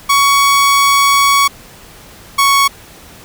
sawtooth tone pair in turn, 1120 / 1111.6 Hz, C#6 / C#6, +18 / +4 cents, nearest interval unison, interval 14 cents, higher first, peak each -4 dBFS, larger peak neither, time 0.09-1.48 / 2.38-2.68 s, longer first, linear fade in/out 10 ms, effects pink hiss -38 dBFS RMS until 3.24 s

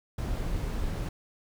brown noise, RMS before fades -31 dBFS, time 0.18-1.09 s, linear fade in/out 5 ms, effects none

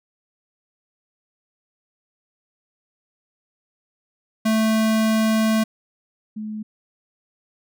square / sine tone pair in turn, 220 / 214.5 Hz, A3 / A3, 0 / -44 cents, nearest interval unison, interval 44 cents, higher first, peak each -17 / -27 dBFS, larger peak first, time 4.45-5.64 / 6.36-6.63 s, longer first, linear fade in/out 10 ms, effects none

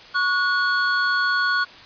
square tone pair together, 1117.3 / 1458 Hz, C#6 / F#6, +13 / -26 cents, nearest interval perfect fourth, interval 461 cents, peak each -25 / -20 dBFS, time 0.14-1.65 s, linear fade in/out 20 ms, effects white hiss -43 dBFS RMS until 1.85 s + resampled to 11025 Hz

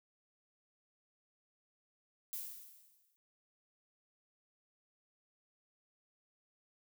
violet noise with exponential decay, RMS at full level -40 dBFS, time 2.33-3.16 s, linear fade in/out 0 ms, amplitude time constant 180 ms, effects none

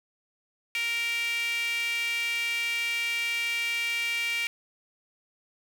sawtooth tone with high-pass filter, 466.2 Hz, A#4, in tune, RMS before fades -29 dBFS, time 0.75-4.47 s, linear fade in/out 0 ms, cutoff 2400 Hz, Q 6.8, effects none

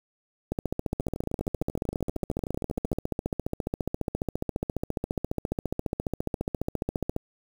two click trains, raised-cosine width 2 ms, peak -20 / -14 dBFS, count 27 / 98, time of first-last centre 0.93-2.93 / 0.52-7.164 s, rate 13 / 14.6 Hz, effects 7-bit

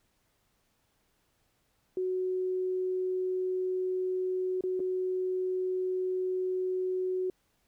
sine tone with dropouts, 370 Hz, F#4, in tune, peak -28 dBFS, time 1.97-7.3 s, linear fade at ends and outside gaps 2 ms, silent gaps 4.609-4.637 / 4.795-4.801 s, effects pink hiss -73 dBFS RMS until 7.67 s

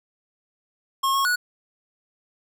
square tone with pitch steps, 1080 / 1094 / 1466 Hz, C#6 / C#6 / F#6, -45 / -23 / -16 cents, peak -20 dBFS, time 1.03-1.36 s, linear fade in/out 10 ms, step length 110 ms, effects none

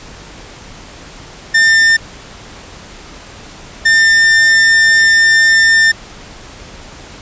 45% pulse tone pair in turn, 1799 / 1799 Hz, A6 / A6, +38 / +38 cents, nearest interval unison, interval 0 cents, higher neither, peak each -6 dBFS, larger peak neither, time 1.54-1.97 / 3.85-5.92 s, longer second, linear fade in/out 10 ms, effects pink hiss -34 dBFS RMS until 7.21 s + resampled to 16000 Hz

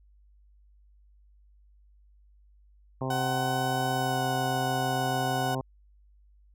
harmonic tone, 131.2 Hz, C3, 5 cents sharp, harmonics 1 / 2 / 3 / 4 / 5 / 6 / 7 / 8, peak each -32 / -35 / -37 / -38 / -39 / -40 / -40 / -41 dBFS, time 3.01-5.61 s, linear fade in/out 2 ms
35% pulse tone with pitch glide, 750 to 740.5 Hz, F#5 to F#5, +23 to +1 cents, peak -27 dBFS, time 3.1-5.55 s, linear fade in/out 5 ms, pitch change -22 cents, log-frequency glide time 3.93-4.22 s
effects added 50 Hz sine -56 dBFS peak until 6.54 s

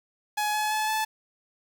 sawtooth tone with pitch steps, 842 / 851.3 / 860.7 / 870.2 Hz, G#5 / G#5 / A5 / A5, +24 / +43 / -38 / -19 cents, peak -21 dBFS, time 0.37-1.05 s, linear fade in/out 10 ms, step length 170 ms, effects 8-bit

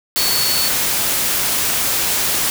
sine tone in noise, 4435 Hz, C#8, in tune, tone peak -19 dBFS, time 0.17-0.68 s, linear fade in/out 0 ms, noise white, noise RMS -18 dBFS, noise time 0.16-2.5 s, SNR -4 dB, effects none

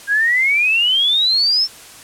sine exponential sweep, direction up, 1603 to 5430 Hz, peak -12 dBFS, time 0.07-1.68 s, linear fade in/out 50 ms, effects white hiss -39 dBFS RMS until 2.03 s + low-pass 11000 Hz 12 dB/octave

